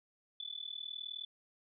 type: tone with amplitude modulation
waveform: sine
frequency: 3483 Hz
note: A7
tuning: 18 cents flat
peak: -37 dBFS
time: 0.4-1.25 s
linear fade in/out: 2 ms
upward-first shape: sine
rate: 39.5 Hz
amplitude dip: 95%
effects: none